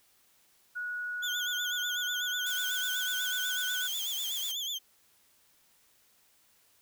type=tone with pitch glide; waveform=sine; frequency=1461 to 1488.3 Hz; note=F#6 to F#6; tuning=-22 to +10 cents; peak=-33 dBFS; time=0.75-3.88 s; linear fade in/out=20 ms; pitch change=+32 cents; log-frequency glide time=2-2.84 s
type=tone with vibrato; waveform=35% pulse; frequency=3322 Hz; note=G#7; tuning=in tune; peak=-31 dBFS; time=1.22-4.79 s; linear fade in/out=20 ms; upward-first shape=sine; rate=8.1 Hz; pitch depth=110 cents each way
type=noise; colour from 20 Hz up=blue; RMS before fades=-40 dBFS; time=2.46-4.52 s; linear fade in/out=5 ms
effects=white hiss -66 dBFS RMS until 6.81 s